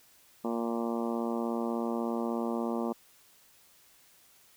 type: harmonic tone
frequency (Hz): 116.54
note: A#2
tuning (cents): 0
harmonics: 2 / 3 / 4 / 5 / 6 / 7 / 8 / 9 / 10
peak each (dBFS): -32 / -36 / -38 / -40 / -42 / -43 / -44 / -45 / -46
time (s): 0.44-2.93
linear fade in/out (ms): 10
effects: white hiss -61 dBFS RMS until 4.56 s